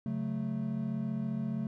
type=chord; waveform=triangle; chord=F# minor; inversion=second; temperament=equal; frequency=138.59 / 185 / 220 Hz; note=C#3 / F#3 / A3; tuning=0 / 0 / 0 cents; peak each=-35 / -36 / -32 dBFS; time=0.06-1.67 s; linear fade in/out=2 ms; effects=none